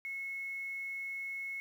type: tone with quantisation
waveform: sine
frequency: 2185 Hz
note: C#7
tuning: 26 cents flat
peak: -37 dBFS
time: 0.05-1.6 s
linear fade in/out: 0 ms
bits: 10
effects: none